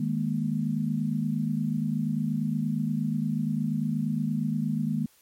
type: chord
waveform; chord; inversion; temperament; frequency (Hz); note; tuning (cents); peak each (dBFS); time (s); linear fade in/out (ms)
sine; D# suspended fourth; none; equal with one note detuned; 155.56 / 207.7 / 236.2; D#3 / G#3 / A#3; 0 / 0 / +23; -29; 0-5.06; 5
effects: white hiss -61 dBFS RMS until 5.21 s + MP3 64 kbps